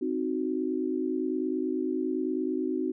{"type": "chord", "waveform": "sine", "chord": "C diminished", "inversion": "none", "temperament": "equal", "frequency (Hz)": [261.6, 311.1, 370], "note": ["C4", "Eb4", "Gb4"], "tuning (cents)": [0, 0, 0], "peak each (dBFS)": -31, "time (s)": [0.01, 2.92], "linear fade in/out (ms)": 10, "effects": []}